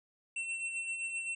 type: tone with tremolo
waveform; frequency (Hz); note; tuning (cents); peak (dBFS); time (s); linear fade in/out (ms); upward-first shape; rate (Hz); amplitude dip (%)
square; 2703; E7; +43; -34; 0.36-1.35; 5; sine; 7.7; 45
effects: resampled to 24000 Hz